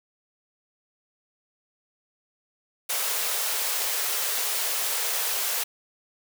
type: high-pass noise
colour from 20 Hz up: white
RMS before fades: -27 dBFS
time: 2.89-5.64 s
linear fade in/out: 10 ms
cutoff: 400 Hz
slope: 96 dB/octave
effects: none